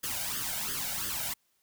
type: noise with flanger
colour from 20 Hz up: white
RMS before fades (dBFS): -34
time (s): 0.03-1.34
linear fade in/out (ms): 10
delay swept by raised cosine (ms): 0.61 to 1.38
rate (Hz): 2.9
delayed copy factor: +0.75
effects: white hiss -73 dBFS RMS until 1.62 s